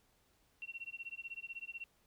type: tone with tremolo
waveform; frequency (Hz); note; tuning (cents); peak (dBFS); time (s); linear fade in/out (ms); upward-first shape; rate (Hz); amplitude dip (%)
sine; 2730; F7; -40; -40; 0.62-1.84; 0; sine; 16; 100
effects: pink hiss -73 dBFS RMS until 2.06 s